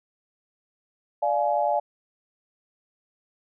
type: chord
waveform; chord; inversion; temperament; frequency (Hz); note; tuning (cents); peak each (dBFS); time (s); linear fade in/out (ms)
sine; D diminished; none; equal with one note detuned; 587.3 / 698.5 / 844.6; D5 / F5 / Ab5; 0 / 0 / +29; -25; 1.22-1.8; 10
effects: none